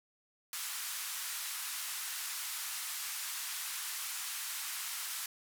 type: band-pass noise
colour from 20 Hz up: white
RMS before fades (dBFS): -40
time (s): 0.53-5.26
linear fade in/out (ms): 2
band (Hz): 1000 to 14000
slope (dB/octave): 24
effects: none